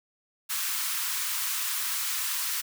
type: high-pass noise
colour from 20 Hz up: white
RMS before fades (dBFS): -30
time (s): 0.49-2.62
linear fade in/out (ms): 20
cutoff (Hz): 960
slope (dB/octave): 48
effects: none